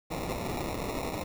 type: noise with sample-and-hold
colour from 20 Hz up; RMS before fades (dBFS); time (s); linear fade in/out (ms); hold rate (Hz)
violet; -34; 0.1-1.24; 10; 1575
effects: none